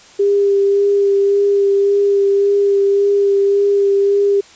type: tone with vibrato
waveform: sine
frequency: 400 Hz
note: G4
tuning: 35 cents sharp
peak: -10 dBFS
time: 0.19-4.41 s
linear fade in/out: 10 ms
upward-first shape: sine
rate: 1.8 Hz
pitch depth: 14 cents each way
effects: white hiss -43 dBFS RMS until 4.55 s + resampled to 16000 Hz